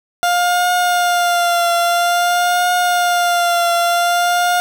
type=tone with vibrato; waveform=30% pulse; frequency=702 Hz; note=F5; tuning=9 cents sharp; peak=-10 dBFS; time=0.23-4.6 s; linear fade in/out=0 ms; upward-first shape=triangle; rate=0.5 Hz; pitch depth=38 cents each way; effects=none